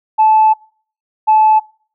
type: tone pair in turn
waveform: sine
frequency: 870 / 866.6 Hz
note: A5 / A5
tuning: -20 / -27 cents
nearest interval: unison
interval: 7 cents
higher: first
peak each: -5 dBFS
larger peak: neither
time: 0.18-0.54 / 1.27-1.6 s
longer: first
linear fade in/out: 20 ms
effects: noise-tail reverb RT60 0.5 s tail -25 dB re dry + tanh soft clip ceiling -2 dBFS